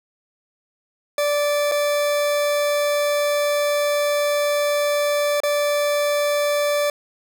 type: tone with dropouts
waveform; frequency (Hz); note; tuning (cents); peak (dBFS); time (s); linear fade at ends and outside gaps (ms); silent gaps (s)
40% pulse; 584; D5; -10; -17; 1.18-6.9; 2; 1.715-1.719 / 5.403-5.434
effects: none